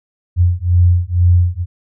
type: beating tone pair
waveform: sine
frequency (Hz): 87.31 / 89.41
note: F2 / F2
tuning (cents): 0 / +41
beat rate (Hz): 2.1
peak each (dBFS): -12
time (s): 0.36-1.66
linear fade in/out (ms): 50
effects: none